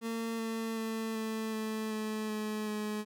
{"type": "tone with pitch steps", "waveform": "30% pulse", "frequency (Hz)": [227.8, 225.4, 223.1, 220.8, 218.5, 216.3, 214, 211.8], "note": ["A#3", "A3", "A3", "A3", "A3", "A3", "A3", "G#3"], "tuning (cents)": [-40, 42, 24, 6, -12, -29, -48, 34], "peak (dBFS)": -31, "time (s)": [0.01, 3.05], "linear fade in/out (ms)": 50, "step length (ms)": 380, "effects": []}